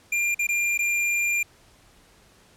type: tone with dropouts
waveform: square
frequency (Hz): 2394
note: D7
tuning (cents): +33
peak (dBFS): -22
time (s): 0.12-1.43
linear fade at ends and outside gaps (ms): 5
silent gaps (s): 0.346-0.391 / 0.47-0.488 / 0.777-0.789
effects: pink hiss -56 dBFS RMS until 2.56 s + low-pass 11000 Hz 12 dB/octave